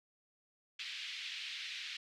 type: band-pass noise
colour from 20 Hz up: white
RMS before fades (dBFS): -44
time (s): 0.79-1.97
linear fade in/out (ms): 5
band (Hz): 2100 to 3900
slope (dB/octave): 24
effects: none